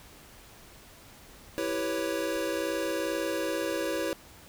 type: chord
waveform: square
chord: C# half-diminished seventh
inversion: first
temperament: equal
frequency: 329.6 / 392 / 493.9 / 554.4 Hz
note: E4 / G4 / B4 / C#5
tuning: 0 / 0 / 0 / 0 cents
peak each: -34 / -37 / -36 / -34 dBFS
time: 1.58-4.13 s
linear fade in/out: 0 ms
effects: pink hiss -52 dBFS RMS until 4.48 s